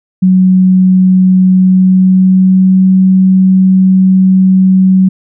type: tone with pitch glide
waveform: sine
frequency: 185.8 to 188.07 Hz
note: F#3 to F#3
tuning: +7 to +29 cents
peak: -3 dBFS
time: 0.22-5.09 s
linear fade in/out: 10 ms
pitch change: +22 cents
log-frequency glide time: 1.52-2.89 s
effects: none